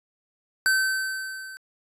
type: tone with level ramp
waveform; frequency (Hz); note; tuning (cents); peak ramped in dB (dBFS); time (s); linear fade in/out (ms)
square; 1540; G6; -31; -18 to -39; 0.66-1.57; 0
effects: resampled to 32000 Hz